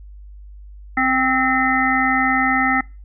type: harmonic tone with a mistuned harmonic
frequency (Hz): 261.6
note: C4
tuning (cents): 0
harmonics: 1 / 3 / 5 / 7 / 8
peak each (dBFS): -21 / -21 / -21 / -21 / -21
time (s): 0.97-2.81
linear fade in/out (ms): 5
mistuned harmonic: 8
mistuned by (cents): -44
effects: noise-tail reverb RT60 0.3 s tail -24 dB re dry + added 50 Hz sine -36 dBFS peak until 3.04 s